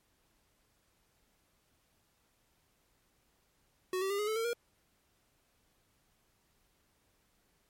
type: tone with pitch steps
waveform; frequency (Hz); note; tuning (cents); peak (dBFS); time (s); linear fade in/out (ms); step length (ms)
square; 370 / 385.5 / 401.6 / 418.4 / 436 / 454.2 / 473.2; F#4 / G4 / G4 / G#4 / A4 / A#4 / A#4; 0 / -29 / +42 / +13 / -16 / -45 / +26; -32; 3.93-4.532; 2; 86
effects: pink hiss -73 dBFS RMS until 7.69 s + MP3 64 kbps